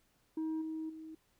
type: tone with level steps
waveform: sine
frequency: 317.3 Hz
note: D#4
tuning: 34 cents sharp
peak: -31 / -36 / -45 dBFS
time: 0.37-1.15 s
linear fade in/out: 5 ms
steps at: 0.61 / 0.89 s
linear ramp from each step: 10 ms
effects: tanh soft clip ceiling -33 dBFS + pink hiss -73 dBFS RMS until 1.39 s